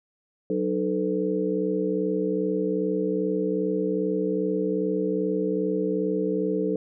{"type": "tone cluster", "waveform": "sine", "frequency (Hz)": [185.7, 304.2, 437.3, 499.8], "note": ["F#3", "D#4", "A4", "B4"], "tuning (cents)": [7, -39, -11, 21], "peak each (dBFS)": [-29, -28, -26, -31], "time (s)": [0.5, 6.76], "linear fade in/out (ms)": 2, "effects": []}